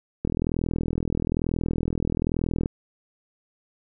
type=click train; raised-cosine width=3 ms; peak=-12 dBFS; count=100; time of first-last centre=0.25-2.659 s; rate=41.1 Hz; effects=none